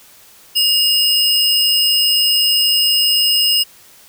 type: tone pair together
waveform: square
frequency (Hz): 2848 / 5075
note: F7 / D#8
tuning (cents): +33 / +33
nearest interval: minor seventh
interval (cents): 1000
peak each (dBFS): -15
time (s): 0.55-3.64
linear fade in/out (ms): 20
effects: white hiss -45 dBFS RMS until 4.08 s